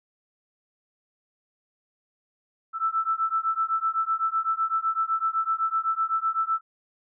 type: beating tone pair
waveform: sine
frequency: 1318.5 / 1326.4 Hz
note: E6 / E6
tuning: 0 / +10 cents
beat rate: 7.9 Hz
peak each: -26 dBFS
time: 2.73-6.61 s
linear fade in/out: 50 ms
effects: none